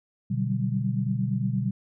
sine chord, G major seventh, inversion first, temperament equal with one note detuned, 123.47 / 146.83 / 187.36 / 196 Hz, B2 / D3 / F#3 / G3, 0 / 0 / +22 / 0 cents, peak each -27 / -31 / -31 / -29 dBFS, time 0.3-1.71 s, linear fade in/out 10 ms, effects none

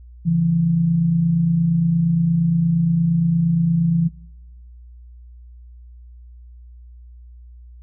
sine tone pair together, 139.21 / 167.8 Hz, C#3 / E3, +8 / +31 cents, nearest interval minor third, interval 323 cents, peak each -24 / -15 dBFS, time 0.25-4.09 s, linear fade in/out 20 ms, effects noise-tail reverb RT60 1.0 s tail -24 dB re dry + added 60 Hz sine -39 dBFS peak until 7.82 s

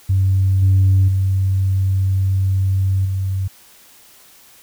sine tone with level steps, 95.6 Hz, G2, 43 cents flat, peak -11 / -8 / -13 / -17 dBFS, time 0.09-3.48 s, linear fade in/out 10 ms, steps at 0.62 / 1.08 / 3.05 s, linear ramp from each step 5 ms, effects tanh soft clip ceiling -7 dBFS + white hiss -47 dBFS RMS until 4.62 s

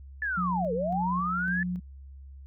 sine linear two-way sweep, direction down then up, 1760 to 440 to 1760 Hz, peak -27 dBFS, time 0.22-1.63 s, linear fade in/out 2 ms, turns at 0.73 s
sine tone with tremolo, 179.4 Hz, F3, 47 cents sharp, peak -28 dBFS, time 0.37-1.8 s, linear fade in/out 10 ms, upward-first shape square, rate 1.8 Hz, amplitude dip 35%
effects added 68 Hz sine -43 dBFS peak until 2.46 s

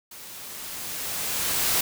white noise with level ramp, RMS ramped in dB -43 to -22 dBFS, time 0.11-1.81 s, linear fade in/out 5 ms, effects none

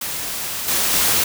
white noise with level steps, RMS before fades -26 / -19 / -17 dBFS, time 0.01-1.24 s, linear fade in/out 5 ms, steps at 0.68 / 0.93 s, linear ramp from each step 2 ms, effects none

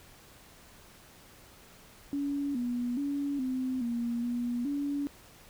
sine tone with pitch steps, 283.2 / 243 / 283.2 / 257.8 / 236.2 / 241.1 / 284.9 Hz, C#4 / B3 / C#4 / C4 / A#3 / B3 / C#4, +37 / -28 / +37 / -26 / +23 / -41 / +48 cents, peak -29 dBFS, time 2.13-5.07 s, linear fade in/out 0 ms, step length 420 ms, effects pink hiss -55 dBFS RMS until 5.49 s

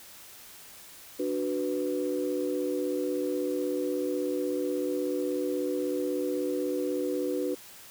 sine chord, B minor, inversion first, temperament equal, 293.7 / 370 / 493.9 Hz, D4 / F#4 / B4, 0 / 0 / 0 cents, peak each -31 dBFS, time 1.19-7.55 s, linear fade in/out 10 ms, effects tanh soft clip ceiling -18 dBFS + white hiss -49 dBFS RMS until 7.9 s

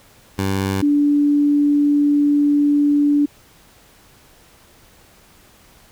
15% pulse / sine tone pair in turn, 96.9 / 290.4 Hz, G2 / D4, -20 / -19 cents, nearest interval octave + perfect fifth, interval 1901 cents, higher second, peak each -12 dBFS, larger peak neither, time 0.38-0.82 / 0.82-3.26 s, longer second, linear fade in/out 10 ms, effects pink hiss -50 dBFS RMS until 5.91 s

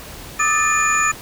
sine tone cluster, 1196 / 1276 / 1766 / 2441 / 6930 Hz, D6 / D#6 / A6 / D#7 / A8, +31 / +43 / +6 / -34 / -27 cents, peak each -21 dBFS, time 0.39-1.12 s, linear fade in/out 10 ms, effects pink hiss -36 dBFS RMS until 1.21 s

